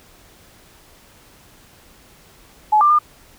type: tone with pitch steps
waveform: sine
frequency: 852 / 1187 / 1208 Hz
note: G#5 / D6 / D6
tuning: +44 / +18 / +48 cents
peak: -10 dBFS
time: 2.72-2.99 s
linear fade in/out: 10 ms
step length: 90 ms
effects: pink hiss -49 dBFS RMS until 3.38 s